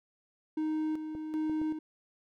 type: tone with tremolo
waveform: triangle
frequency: 311.1 Hz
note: D#4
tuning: in tune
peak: -27 dBFS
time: 0.57-1.79 s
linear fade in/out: 5 ms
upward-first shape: square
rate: 1.3 Hz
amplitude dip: 55%
type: clicks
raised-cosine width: 2 ms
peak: -31 dBFS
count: 3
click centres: 1.151 / 1.497 / 1.616 s
effects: none